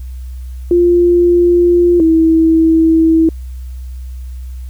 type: tone pair in turn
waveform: sine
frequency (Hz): 348.9 / 324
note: F4 / E4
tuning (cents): -2 / -30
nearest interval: minor second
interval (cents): 128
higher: first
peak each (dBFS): -6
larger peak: neither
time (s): 0.71-2 / 2-3.29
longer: neither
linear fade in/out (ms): 2
effects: added 63 Hz sine -23 dBFS peak until 4.69 s + white hiss -50 dBFS RMS until 4.69 s